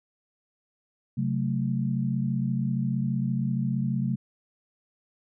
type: chord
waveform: sine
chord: F# diminished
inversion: second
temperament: equal with one note detuned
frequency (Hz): 133.79 / 185 / 220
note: C3 / F#3 / A3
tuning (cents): +39 / 0 / 0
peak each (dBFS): -27 / -30 / -29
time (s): 1.17-4.16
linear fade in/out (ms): 10
effects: none